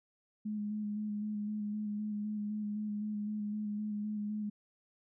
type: tone with vibrato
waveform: sine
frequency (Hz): 210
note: G#3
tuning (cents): +19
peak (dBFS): -34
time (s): 0.45-4.5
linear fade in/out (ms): 10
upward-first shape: square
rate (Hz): 3.9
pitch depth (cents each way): 18
effects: none